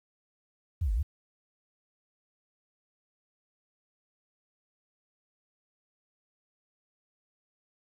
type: exponential two-way sweep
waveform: sine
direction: down then up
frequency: 97.3 to 45.81 to 86.4 Hz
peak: -25 dBFS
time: 0.81-1.03 s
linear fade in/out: 10 ms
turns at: 0.93 s
effects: 10-bit